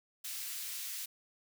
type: high-pass noise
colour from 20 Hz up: white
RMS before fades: -41 dBFS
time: 0.24-1.06 s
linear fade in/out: 10 ms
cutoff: 2200 Hz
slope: 12 dB/octave
effects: none